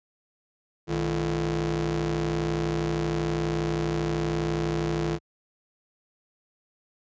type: ring-modulated tone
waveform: 30% pulse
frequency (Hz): 92.5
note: F#2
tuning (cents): 0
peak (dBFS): -19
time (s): 0.87-5.19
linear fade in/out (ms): 50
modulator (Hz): 248
effects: high-pass 60 Hz 12 dB/octave + resampled to 16000 Hz